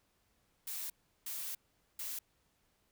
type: noise bursts at uneven times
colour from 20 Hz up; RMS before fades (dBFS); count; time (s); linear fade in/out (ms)
blue; -41; 3; 0.67-0.9 / 1.26-1.55 / 1.99-2.19; 5
effects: pink hiss -75 dBFS RMS until 2.91 s